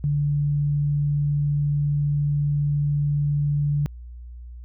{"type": "tone", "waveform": "sine", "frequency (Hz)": 145.5, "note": "D3", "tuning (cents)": -16, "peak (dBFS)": -19, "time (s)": [0.04, 3.86], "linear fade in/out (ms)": 0, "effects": ["added 60 Hz sine -36 dBFS peak until 4.64 s"]}